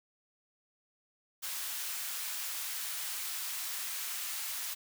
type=high-pass noise; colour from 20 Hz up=white; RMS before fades=-38 dBFS; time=1.42-4.75 s; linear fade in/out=20 ms; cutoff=1100 Hz; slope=12 dB/octave; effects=none